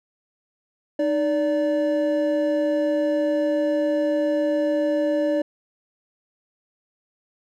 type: tone pair together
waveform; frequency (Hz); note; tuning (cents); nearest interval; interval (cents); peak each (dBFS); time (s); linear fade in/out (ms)
triangle; 307.2 / 579.9; D#4 / D5; -22 / -22; major seventh; 1100; -21 / -19; 0.99-5.42; 5
effects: none